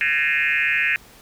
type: tone with frequency modulation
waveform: sine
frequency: 2128 Hz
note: C7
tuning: 29 cents sharp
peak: -17 dBFS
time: 0.01-0.96 s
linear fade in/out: 0 ms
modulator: 147 Hz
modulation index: 3.5
effects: pink hiss -48 dBFS RMS until 1.21 s